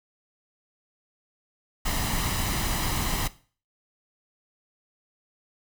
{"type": "noise with comb filter", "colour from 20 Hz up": "pink", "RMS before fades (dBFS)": -27, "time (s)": [1.85, 3.28], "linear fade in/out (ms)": 10, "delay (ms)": 1, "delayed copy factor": 0.5, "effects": ["noise-tail reverb RT60 0.4 s tail -17 dB re dry"]}